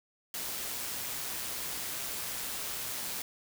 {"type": "noise with amplitude modulation", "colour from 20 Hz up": "white", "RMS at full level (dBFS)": -36, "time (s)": [0.34, 3.22], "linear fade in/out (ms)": 2, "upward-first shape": "sine", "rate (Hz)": 126, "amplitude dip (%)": 25, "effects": []}